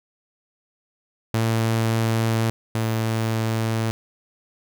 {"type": "tone pair in turn", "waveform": "sawtooth", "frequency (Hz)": [113, 112.51], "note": ["A2", "A2"], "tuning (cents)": [47, 39], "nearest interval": "unison", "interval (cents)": 8, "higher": "first", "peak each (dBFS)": [-15, -17], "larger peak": "first", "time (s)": [[1.34, 2.5], [2.75, 3.91]], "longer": "neither", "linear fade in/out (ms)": 0, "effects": []}